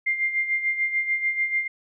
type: tone with tremolo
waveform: sine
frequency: 2100 Hz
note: C7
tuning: 6 cents sharp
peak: -19 dBFS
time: 0.06-1.68 s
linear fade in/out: 10 ms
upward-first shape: sine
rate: 6.8 Hz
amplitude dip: 65%
effects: none